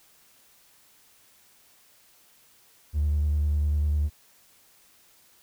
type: tone with vibrato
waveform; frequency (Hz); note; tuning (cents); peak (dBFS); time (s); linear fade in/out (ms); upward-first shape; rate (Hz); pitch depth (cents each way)
triangle; 74.3; D2; +21; -18; 2.93-4.1; 50; square; 10; 16
effects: tanh soft clip ceiling -18 dBFS + white hiss -59 dBFS RMS until 5.42 s